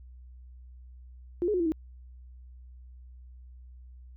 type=tone with pitch steps; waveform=sine; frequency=349.7 / 421.5 / 361.6 / 335.8 / 316.4 Hz; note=F4 / G#4 / F#4 / E4 / D#4; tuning=+2 / +26 / -40 / +32 / +29 cents; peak=-24 dBFS; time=1.42-1.72 s; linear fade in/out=0 ms; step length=60 ms; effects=added 62 Hz sine -46 dBFS peak until 4.16 s